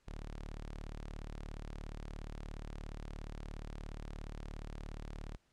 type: tone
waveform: sawtooth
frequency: 37.04 Hz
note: D1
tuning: 16 cents sharp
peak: -39 dBFS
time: 0.07-5.37 s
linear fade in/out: 10 ms
effects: pink hiss -75 dBFS RMS until 5.52 s + low-pass 8000 Hz 12 dB/octave